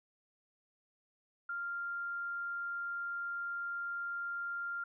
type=tone; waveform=sine; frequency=1394 Hz; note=F6; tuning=4 cents flat; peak=-36 dBFS; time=1.49-4.84 s; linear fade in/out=5 ms; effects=none